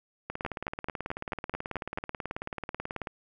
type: two click trains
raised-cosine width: 0.5 ms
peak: -17 / -19 dBFS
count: 8 / 52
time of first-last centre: 0.45-1.975 / 0.3-3.072 s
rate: 4.59 / 18.4 Hz
effects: none